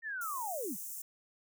sine linear sweep, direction down, 1850 to 147.2 Hz, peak -36 dBFS, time 0.02-0.77 s, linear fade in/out 50 ms
white high-pass noise, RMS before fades -43 dBFS, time 0.21-1.02 s, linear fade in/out 5 ms, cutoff 6200 Hz, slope 48 dB/octave
effects none

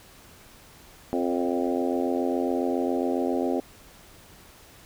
harmonic tone with a mistuned harmonic, 87.31 Hz, F2, in tune, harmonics 3 / 4 / 5 / 6 / 7 / 8 / 9, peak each -27 / -29 / -31 / -33 / -34 / -35 / -36 dBFS, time 1.13-3.6 s, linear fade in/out 0 ms, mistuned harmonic 6, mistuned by +26 cents, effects pink hiss -51 dBFS RMS until 4.85 s

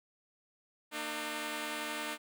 5% pulse tone pair together, 229.1 / 301.8 Hz, A#3 / D4, -30 / +47 cents, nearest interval perfect fourth, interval 477 cents, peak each -31 / -26 dBFS, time 0.91-2.18 s, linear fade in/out 50 ms, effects none

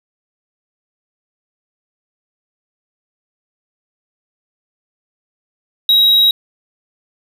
triangle tone, 3830 Hz, A#7, 46 cents sharp, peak -6 dBFS, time 5.89-6.31 s, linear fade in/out 2 ms, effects none

